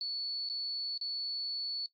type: tone with dropouts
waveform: sine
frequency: 4435 Hz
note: C#8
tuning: in tune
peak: -33 dBFS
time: 0.01-1.86 s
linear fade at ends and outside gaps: 1 ms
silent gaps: 0.489-0.498 / 0.977-1.012 s
effects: noise-tail reverb RT60 0.1 s tail -18 dB re dry + AAC 32 kbps